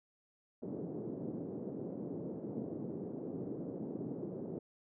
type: band-pass noise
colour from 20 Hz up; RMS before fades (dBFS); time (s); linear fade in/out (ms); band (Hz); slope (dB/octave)
white; -42; 0.62-4.59; 5; 140 to 420; 24
effects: none